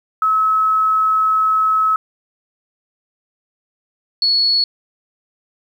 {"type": "tone pair in turn", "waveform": "sine", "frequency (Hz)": [1290, 4384], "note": ["E6", "C#8"], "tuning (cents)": [-38, -20], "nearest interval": "octave + major sixth", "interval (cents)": 2118, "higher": "second", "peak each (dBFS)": -12, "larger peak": "neither", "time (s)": [[0.22, 1.96], [4.22, 4.64]], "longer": "first", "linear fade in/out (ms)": 2, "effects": ["8-bit"]}